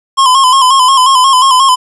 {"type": "tone with vibrato", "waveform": "square", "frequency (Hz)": 1046.5, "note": "C6", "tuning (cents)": 0, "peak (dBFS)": -5, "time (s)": [0.17, 1.76], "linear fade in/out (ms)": 20, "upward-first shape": "square", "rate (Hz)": 5.6, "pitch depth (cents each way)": 56, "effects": ["resampled to 24000 Hz", "7-bit"]}